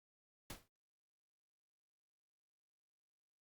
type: noise with exponential decay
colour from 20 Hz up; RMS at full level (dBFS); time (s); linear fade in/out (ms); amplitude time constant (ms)
pink; -44; 0.5-0.68; 2; 38
effects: Opus 48 kbps